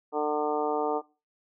harmonic tone, 150 Hz, D3, 37 cents sharp, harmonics 2 / 3 / 4 / 5 / 6 / 7 / 8, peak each -34 / -28 / -35 / -31 / -33 / -41 / -37 dBFS, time 0.12-1.02 s, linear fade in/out 50 ms, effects noise-tail reverb RT60 0.3 s tail -20 dB re dry

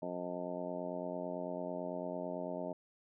harmonic tone, 89 Hz, F2, 33 cents sharp, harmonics 2 / 3 / 4 / 5 / 6 / 7 / 8 / 9 / 10, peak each -46 / -45 / -47 / -48 / -47 / -41 / -53 / -55 / -50 dBFS, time 0.02-2.73 s, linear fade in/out 5 ms, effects none

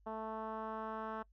10% pulse tone with low-pass filter sweep, 220 Hz, A3, in tune, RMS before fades -42 dBFS, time 0.06-1.23 s, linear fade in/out 10 ms, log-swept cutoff 930 to 1400 Hz, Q 1.7, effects noise-tail reverb RT60 0.1 s tail -24 dB re dry + added 50 Hz sine -64 dBFS peak until 1.32 s

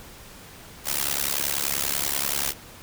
white noise with amplitude modulation, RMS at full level -22 dBFS, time 0.84-2.54 s, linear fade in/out 50 ms, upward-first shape sine, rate 70.4 Hz, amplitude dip 100%, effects pink hiss -45 dBFS RMS until 2.82 s

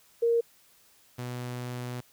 sine / sawtooth tone pair in turn, 466.2 / 123.48 Hz, A#4 / B2, 0 / 0 cents, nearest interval octave + major seventh, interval 2300 cents, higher first, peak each -21 / -30 dBFS, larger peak first, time 0.22-0.41 / 1.18-2.01 s, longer second, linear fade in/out 10 ms, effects white hiss -61 dBFS RMS until 2.12 s

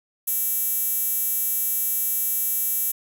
10% pulse tone with high-pass filter, 460 Hz, A#4, 23 cents flat, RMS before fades -24 dBFS, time 0.27-2.92 s, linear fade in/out 10 ms, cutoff 12000 Hz, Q 2, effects none

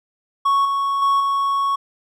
triangle tone with level steps, 1108.7 Hz, C#6, in tune, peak -12 / -16 / -12 / -15 dBFS, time 0.45-1.76 s, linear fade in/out 10 ms, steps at 0.65 / 1.02 / 1.2 s, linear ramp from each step 2 ms, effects none

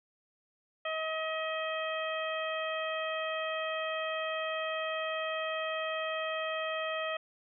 harmonic tone, 635 Hz, D#5, 35 cents sharp, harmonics 1 / 2 / 3 / 4 / 5, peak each -35 / -38 / -40 / -41 / -42 dBFS, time 0.85-7.17 s, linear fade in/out 5 ms, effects none

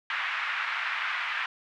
white band-pass noise, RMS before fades -31 dBFS, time 0.1-1.46 s, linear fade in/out 2 ms, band 1100 to 2400 Hz, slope 24 dB/octave, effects none

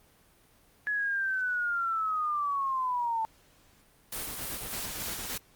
sine linear sweep, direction down, 1700 to 882 Hz, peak -27 dBFS, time 0.87-3.25 s, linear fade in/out 0 ms
white noise with tremolo, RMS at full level -36 dBFS, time 4.12-5.38 s, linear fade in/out 5 ms, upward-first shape square, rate 3.4 Hz, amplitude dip 25%
pink noise bursts, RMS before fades -42 dBFS, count 11, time 4.15-5.375 s, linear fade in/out 10 ms, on 85 ms, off 29 ms
effects pink hiss -62 dBFS RMS until 5.55 s + Opus 32 kbps

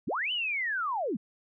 sine linear two-way sweep, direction up then down, 98 to 3045 to 168.6 Hz, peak -28 dBFS, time 0.07-1.17 s, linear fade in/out 10 ms, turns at 0.32 s, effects none

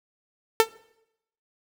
sawtooth tone with exponential decay, 447 Hz, A4, 27 cents sharp, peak -7 dBFS, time 0.6-0.69 s, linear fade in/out 0 ms, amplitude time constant 18 ms, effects noise-tail reverb RT60 0.8 s tail -22 dB re dry

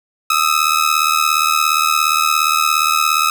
sawtooth ring-modulated tone, 1280 Hz, D#6, 49 cents sharp, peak -6 dBFS, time 0.3-3.3 s, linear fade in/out 2 ms, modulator 38.6 Hz, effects 7-bit

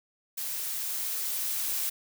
blue noise with level ramp, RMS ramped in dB -34 to -30 dBFS, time 0.37-1.9 s, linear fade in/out 10 ms, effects none

